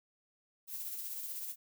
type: noise with tremolo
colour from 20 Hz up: violet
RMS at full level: -40 dBFS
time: 0.67-1.56 s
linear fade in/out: 50 ms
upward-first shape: sine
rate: 16 Hz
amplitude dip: 35%
effects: none